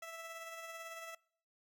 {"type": "tone with tremolo", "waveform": "15% pulse", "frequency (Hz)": 659.3, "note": "E5", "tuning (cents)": 0, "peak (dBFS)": -38, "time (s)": [0.02, 1.15], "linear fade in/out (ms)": 5, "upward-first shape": "sine", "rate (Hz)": 18, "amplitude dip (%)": 35, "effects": ["noise-tail reverb RT60 0.6 s tail -24 dB re dry"]}